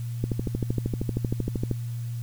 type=click train; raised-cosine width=3 ms; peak=-13 dBFS; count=20; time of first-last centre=0.24-1.713 s; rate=12.9 Hz; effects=added 118 Hz sine -29 dBFS peak until 2.22 s + white hiss -52 dBFS RMS until 2.22 s